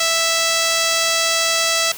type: tone with low-pass filter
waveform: 5% pulse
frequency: 659.3 Hz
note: E5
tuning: in tune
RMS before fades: -18 dBFS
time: 0-1.92 s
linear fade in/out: 5 ms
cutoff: 7600 Hz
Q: 1
effects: white hiss -33 dBFS RMS until 1.97 s + high-pass 60 Hz 12 dB/octave